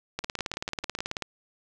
two click trains, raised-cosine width 0.2 ms, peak -19 / -13 dBFS, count 6 / 20, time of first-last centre 0.24-0.989 / 0.19-1.223 s, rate 6.68 / 18.4 Hz, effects none

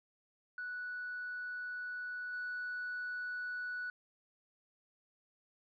sine tone with level steps, 1477 Hz, F#6, 3 cents flat, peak -38 / -36 dBFS, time 0.58-3.9 s, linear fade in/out 2 ms, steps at 2.33 s, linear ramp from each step 2 ms, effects tanh soft clip ceiling -35 dBFS

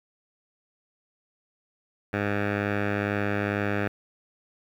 10% pulse tone with low-pass filter, 102.2 Hz, G#2, 27 cents flat, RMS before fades -27 dBFS, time 2.13-3.88 s, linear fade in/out 5 ms, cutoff 2000 Hz, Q 2.7, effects 9-bit

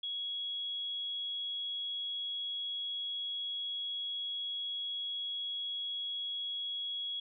sine tone, 3332 Hz, G#7, 5 cents sharp, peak -35 dBFS, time 0.03-7.2 s, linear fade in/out 5 ms, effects none

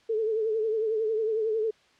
sine tone with vibrato, 439.2 Hz, A4, 3 cents flat, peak -24 dBFS, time 0.09-1.71 s, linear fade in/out 10 ms, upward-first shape triangle, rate 11 Hz, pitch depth 74 cents each way, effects white hiss -61 dBFS RMS until 1.99 s + low-pass 4000 Hz 12 dB/octave

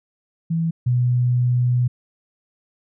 sine tone pair in turn, 164.81 / 123.47 Hz, E3 / B2, 0 / 0 cents, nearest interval perfect fourth, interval 500 cents, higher first, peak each -18 / -15 dBFS, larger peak second, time 0.5-0.71 / 0.86-1.88 s, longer second, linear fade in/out 10 ms, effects none

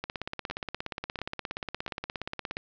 two click trains, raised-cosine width 0.3 ms, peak -21 / -17 dBFS, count 4 / 44, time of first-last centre 0.5-2.569 / 0.04-2.569 s, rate 1.45 / 17 Hz, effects resampled to 16000 Hz + 9-bit

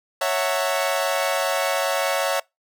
sawtooth chord, F# dominant seventh, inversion second, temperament equal with one note detuned, 554.4 / 659.3 / 740 / 908.9 Hz, C#5 / E5 / F#5 / A#5, 0 / 0 / 0 / -44 cents, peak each -20 / -21 / -24 / -26 dBFS, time 0.21-2.4 s, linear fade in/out 5 ms, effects noise-tail reverb RT60 0.2 s tail -25 dB re dry

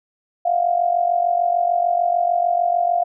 sine tone with amplitude modulation, 698.5 Hz, F5, in tune, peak -12 dBFS, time 0.45-3.04 s, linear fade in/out 10 ms, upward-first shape sine, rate 46.7 Hz, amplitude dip 75%, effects none

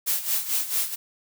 blue noise with tremolo, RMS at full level -23 dBFS, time 0.06-0.96 s, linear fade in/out 20 ms, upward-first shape sine, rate 4.5 Hz, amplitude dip 75%, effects none

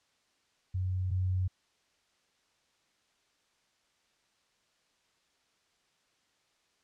sine tone pair in turn, 92.5 / 92.5 Hz, F#2 / F#2, 0 / 0 cents, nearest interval unison, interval 0 cents, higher neither, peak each -29 / -27 dBFS, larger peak second, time 0.74-1.11 / 1.11-1.48 s, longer neither, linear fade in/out 10 ms, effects white hiss -72 dBFS RMS until 6.83 s + low-pass 6000 Hz 12 dB/octave

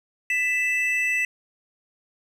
triangle tone pair together, 1990.4 / 2637 Hz, B6 / E7, +13 / 0 cents, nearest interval perfect fourth, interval 487 cents, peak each -22 dBFS, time 0.3-1.25 s, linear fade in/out 2 ms, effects none

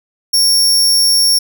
sawtooth tone, 5500 Hz, F8, 27 cents flat, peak -6 dBFS, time 0.33-1.39 s, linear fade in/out 10 ms, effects none

